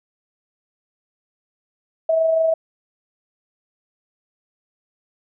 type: tone with amplitude modulation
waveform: sine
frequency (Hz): 648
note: E5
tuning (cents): -30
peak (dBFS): -13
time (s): 2.09-2.54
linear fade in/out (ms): 5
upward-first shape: sine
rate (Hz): 25.6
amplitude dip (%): 35
effects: none